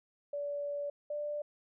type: tone pair in turn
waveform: sine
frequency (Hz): 576 / 590.1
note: D5 / D5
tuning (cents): -34 / +8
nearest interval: unison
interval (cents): 42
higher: second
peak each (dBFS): -34 / -34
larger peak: neither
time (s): 0.33-0.9 / 1.1-1.42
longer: first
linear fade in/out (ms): 5
effects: none